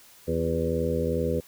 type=harmonic tone with a mistuned harmonic; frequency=82.41 Hz; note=E2; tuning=in tune; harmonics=1 / 2 / 3 / 4 / 5 / 6 / 7; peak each=-31 / -31 / -32 / -35 / -31 / -28 / -38 dBFS; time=0.27-1.41 s; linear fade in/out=20 ms; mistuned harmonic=4; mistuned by=+59 cents; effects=white hiss -53 dBFS RMS until 1.47 s